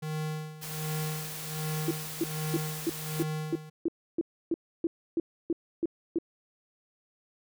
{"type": "tone with tremolo", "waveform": "square", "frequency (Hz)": 154.9, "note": "D#3", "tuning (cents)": -7, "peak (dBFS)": -31, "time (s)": [0.02, 3.7], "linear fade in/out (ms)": 10, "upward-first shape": "sine", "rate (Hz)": 1.3, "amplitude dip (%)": 80}
{"type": "noise", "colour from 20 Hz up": "white", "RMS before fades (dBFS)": -40, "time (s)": [0.61, 3.24], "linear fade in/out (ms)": 20}
{"type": "tone bursts", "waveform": "sine", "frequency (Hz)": 334, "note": "E4", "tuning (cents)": 23, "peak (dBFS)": -24, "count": 14, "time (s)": [1.88, 6.186], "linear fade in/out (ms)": 2, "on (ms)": 29, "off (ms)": 300}
{"effects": []}